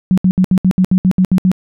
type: tone bursts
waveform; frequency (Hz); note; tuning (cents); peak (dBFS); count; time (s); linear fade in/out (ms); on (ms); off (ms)
sine; 185; F#3; 0; -7; 11; 0.11-1.516; 0; 66; 68
effects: none